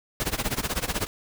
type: noise with tremolo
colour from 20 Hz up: pink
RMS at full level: -25 dBFS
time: 0.2-1.07 s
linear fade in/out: 0 ms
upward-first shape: sine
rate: 16 Hz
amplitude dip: 90%
effects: none